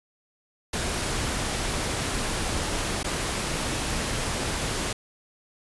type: noise with dropouts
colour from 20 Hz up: pink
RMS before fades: -28 dBFS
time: 0.73-4.93 s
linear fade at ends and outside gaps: 5 ms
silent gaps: 3.031-3.043 s
effects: resampled to 24000 Hz